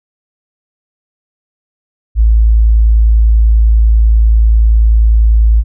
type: tone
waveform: sine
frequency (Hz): 55.1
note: A1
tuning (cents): +3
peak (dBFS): -4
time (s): 2.15-5.64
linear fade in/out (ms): 50
effects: none